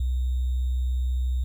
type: tone with sample-and-hold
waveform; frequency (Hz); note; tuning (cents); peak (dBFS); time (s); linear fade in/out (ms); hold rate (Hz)
sine; 63; B1; +35; -22; 0-1.44; 5; 3675
effects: none